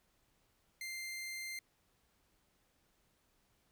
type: tone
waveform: sawtooth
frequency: 2093 Hz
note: C7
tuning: in tune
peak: -38 dBFS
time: 0.81-1.59 s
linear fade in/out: 2 ms
effects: pink hiss -75 dBFS RMS until 3.71 s